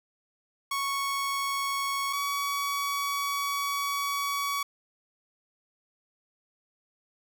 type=tone pair in turn; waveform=sawtooth; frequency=1108.7 / 1130 Hz; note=C#6 / C#6; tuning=0 / +33 cents; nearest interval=unison; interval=33 cents; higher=second; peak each=-24 dBFS; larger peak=neither; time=0.71-2.13 / 2.13-4.63 s; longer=second; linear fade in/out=5 ms; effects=none